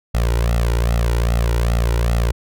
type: tone with flanger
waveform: sawtooth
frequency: 58 Hz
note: A#1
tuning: 8 cents flat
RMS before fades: -17 dBFS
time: 0.14-2.32 s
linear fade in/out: 10 ms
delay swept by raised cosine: 1.5 to 2.13 ms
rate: 2.5 Hz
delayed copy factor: +1
effects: none